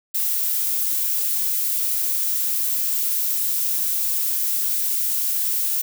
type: noise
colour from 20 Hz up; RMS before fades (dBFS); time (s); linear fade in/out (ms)
violet; -22; 0.14-5.82; 10
effects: none